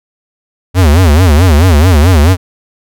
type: tone with vibrato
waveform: square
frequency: 82.41 Hz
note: E2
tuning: in tune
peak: -4 dBFS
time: 0.74-2.37 s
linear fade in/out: 50 ms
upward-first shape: sine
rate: 4.6 Hz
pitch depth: 240 cents each way
effects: none